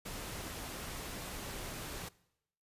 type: noise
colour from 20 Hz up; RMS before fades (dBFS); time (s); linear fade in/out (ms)
pink; -43; 0.05-2.09; 10
effects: noise-tail reverb RT60 0.8 s tail -21 dB re dry + resampled to 32000 Hz